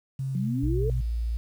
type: tone with pitch glide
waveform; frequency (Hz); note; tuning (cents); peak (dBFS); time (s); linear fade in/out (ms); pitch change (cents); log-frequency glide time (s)
sine; 134.2 to 123.77; C3 to B2; +44 to +4; -27; 0.19-1.01; 5; -140; 0.33-0.62
type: exponential sweep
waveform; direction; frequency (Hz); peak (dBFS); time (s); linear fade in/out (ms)
sine; up; 175.1 to 464.2; -27; 0.35-0.9; 2
type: tone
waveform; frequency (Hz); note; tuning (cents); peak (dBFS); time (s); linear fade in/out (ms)
sine; 57.4; A#1; -26; -25; 0.63-1.37; 0
effects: 9-bit